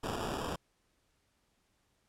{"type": "noise with sample-and-hold", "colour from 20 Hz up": "white", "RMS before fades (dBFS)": -37, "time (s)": [0.03, 0.56], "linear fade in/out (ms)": 5, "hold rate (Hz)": 2100, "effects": ["pink hiss -75 dBFS RMS until 2.08 s", "low-pass 11000 Hz 12 dB/octave"]}